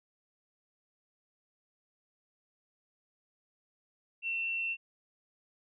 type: tone with frequency modulation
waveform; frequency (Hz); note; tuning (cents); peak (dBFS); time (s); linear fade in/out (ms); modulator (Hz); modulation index
sine; 2702; E7; +42; -31; 4.22-4.77; 50; 79; 0.42
effects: none